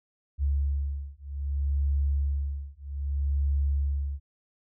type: beating tone pair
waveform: sine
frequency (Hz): 70 / 70.63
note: C#2 / C#2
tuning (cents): +18 / +33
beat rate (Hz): 0.63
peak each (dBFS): -28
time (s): 0.38-4.2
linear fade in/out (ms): 50
effects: none